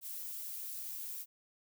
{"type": "noise with amplitude modulation", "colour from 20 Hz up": "violet", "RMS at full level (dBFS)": -41, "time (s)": [0.01, 1.26], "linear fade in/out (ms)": 50, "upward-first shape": "sine", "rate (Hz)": 288, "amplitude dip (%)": 40, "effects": []}